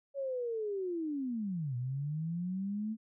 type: linear two-way sweep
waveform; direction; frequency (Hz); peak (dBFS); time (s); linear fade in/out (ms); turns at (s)
sine; down then up; 563 to 120 to 223.5; -33; 0.14-2.97; 50; 1.76
effects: none